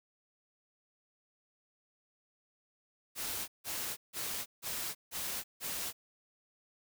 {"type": "noise bursts", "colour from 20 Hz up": "white", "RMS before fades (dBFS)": -38, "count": 6, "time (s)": [3.15, 5.93], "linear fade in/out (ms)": 50, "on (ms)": 330, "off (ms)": 160, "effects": []}